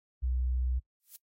sine tone, 62.7 Hz, B1, 27 cents sharp, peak -27 dBFS, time 0.22-0.8 s, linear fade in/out 20 ms
violet noise with exponential growth, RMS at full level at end -41 dBFS, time 1-1.16 s, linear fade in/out 0 ms, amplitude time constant 33 ms
effects noise-tail reverb RT60 0.1 s tail -22 dB re dry + AAC 48 kbps

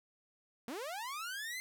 sawtooth linear sweep, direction up, 214.5 to 2093 Hz, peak -36 dBFS, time 0.68-1.6 s, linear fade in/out 0 ms, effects none

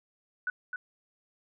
sine tone with echo, 1483 Hz, F#6, 4 cents sharp, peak -28 dBFS, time 0.47-0.5 s, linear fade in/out 2 ms, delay 260 ms, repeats 1, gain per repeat -5 dB, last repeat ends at 0.76 s, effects none

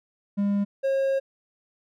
triangle tone pair in turn, 201.7 / 540.7 Hz, G3 / C#5, +50 / -43 cents, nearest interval octave + perfect fourth, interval 1707 cents, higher second, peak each -19 dBFS, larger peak neither, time 0.37-0.65 / 0.83-1.2 s, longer second, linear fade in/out 20 ms, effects none

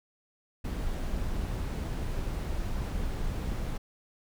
brown noise, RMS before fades -32 dBFS, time 0.64-3.78 s, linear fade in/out 10 ms, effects none

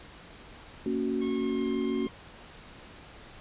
sine chord, F# major, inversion first, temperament just, 231.2 / 277.5 / 370 Hz, A#3 / C#4 / F#4, -14 / +2 / 0 cents, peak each -31 dBFS, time 0.86-2.07 s, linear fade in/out 2 ms
10% pulse tone with pitch glide, 1088 to 1064.4 Hz, C#6 to C6, -33 to +29 cents, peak -33 dBFS, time 1.21-2.09 s, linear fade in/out 10 ms, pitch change -38 cents, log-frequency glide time 1.32-1.67 s
effects pink hiss -49 dBFS RMS until 3.4 s + resampled to 8000 Hz

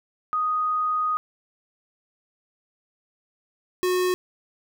sine / square tone pair in turn, 1244.5 / 364.5 Hz, D#6 / F#4, 0 / -26 cents, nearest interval octave + major sixth, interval 2126 cents, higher first, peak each -21 dBFS, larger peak neither, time 0.33-1.17 / 3.83-4.14 s, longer first, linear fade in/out 0 ms, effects none

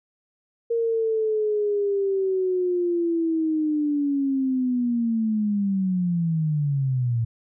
sine linear sweep, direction down, 466.2 to 112.8 Hz, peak -20 dBFS, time 0.7-7.25 s, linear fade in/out 10 ms, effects none

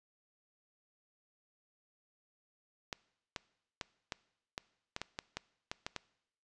clicks, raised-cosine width 0.2 ms, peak -20 dBFS, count 12, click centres 2.928 / 3.362 / 3.812 / 4.122 / 4.579 / 4.964 / 5.016 / 5.189 / 5.37 / 5.715 / 5.865 / 5.963 s, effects noise-tail reverb RT60 0.8 s tail -22 dB re dry + resampled to 22050 Hz

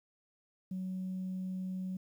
sine tone, 186.2 Hz, F#3, 11 cents sharp, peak -34 dBFS, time 0.71-1.97 s, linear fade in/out 5 ms, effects tanh soft clip ceiling -32 dBFS + 11-bit

